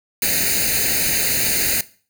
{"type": "noise with comb filter", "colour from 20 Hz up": "white", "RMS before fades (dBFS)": -19, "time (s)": [0.22, 1.81], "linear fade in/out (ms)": 2, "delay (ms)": 0.45, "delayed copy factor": 0.9, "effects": ["noise-tail reverb RT60 0.4 s tail -18 dB re dry"]}